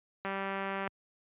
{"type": "click train", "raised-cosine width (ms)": 0.5, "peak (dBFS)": -21, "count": 123, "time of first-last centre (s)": [0.25, 0.876], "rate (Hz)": 195, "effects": ["high-pass 80 Hz 12 dB/octave", "resampled to 8000 Hz"]}